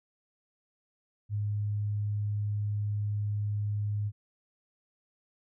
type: tone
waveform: sine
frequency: 103.83 Hz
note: G#2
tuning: in tune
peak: -28 dBFS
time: 1.29-4.12 s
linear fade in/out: 50 ms
effects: none